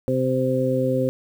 harmonic tone, 129.8 Hz, C3, 13 cents flat, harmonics 1 / 2 / 3 / 4, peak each -25 / -24 / -27 / -22 dBFS, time 0.08-1.09 s, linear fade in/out 0 ms, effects 8-bit

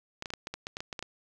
clicks, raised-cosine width 0.2 ms, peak -19 dBFS, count 12, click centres 0.224 / 0.258 / 0.304 / 0.337 / 0.471 / 0.54 / 0.669 / 0.769 / 0.805 / 0.928 / 0.992 / 1.026 s, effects none

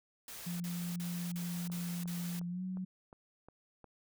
white noise bursts, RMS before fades -47 dBFS, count 6, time 0.28-2.395 s, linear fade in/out 2 ms, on 320 ms, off 39 ms
sine tone with pitch glide, 174.1 to 185.52 Hz, F3 to F#3, -5 to +5 cents, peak -36 dBFS, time 0.46-2.85 s, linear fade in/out 10 ms, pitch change +110 cents, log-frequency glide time 2.48-2.63 s
click train, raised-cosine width 1 ms, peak -39 dBFS, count 7, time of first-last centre 1.7-3.843 s, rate 2.8 Hz
effects none

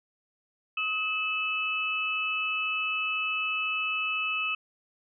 sine tone cluster, 1271 / 2606 / 2972 Hz, D#6 / E7 / F#7, +36 / -20 / +7 cents, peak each -34 / -28 / -36 dBFS, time 0.77-4.55 s, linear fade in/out 5 ms, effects none

